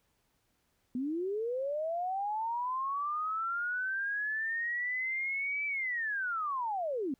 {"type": "linear two-way sweep", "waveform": "sine", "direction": "up then down", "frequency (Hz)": [240, 2322, 244.9], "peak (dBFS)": -31, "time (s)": [0.95, 7.14], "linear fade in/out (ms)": 2, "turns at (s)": 5.66, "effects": ["pink hiss -75 dBFS RMS until 7.19 s"]}